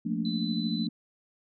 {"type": "chord", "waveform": "sine", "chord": "Bb major seventh", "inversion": "second", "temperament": "equal with one note detuned", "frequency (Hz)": [174.61, 220, 233.1, 291], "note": ["F3", "A3", "Bb3", "D4"], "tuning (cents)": [0, 0, 0, -16], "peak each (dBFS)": [-33, -31, -33, -35], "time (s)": [0.05, 0.89], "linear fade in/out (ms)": 10}
{"type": "tone", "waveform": "sine", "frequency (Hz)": 4008, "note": "B7", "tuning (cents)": 25, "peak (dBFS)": -36, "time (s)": [0.25, 0.87], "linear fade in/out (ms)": 2}
{"effects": []}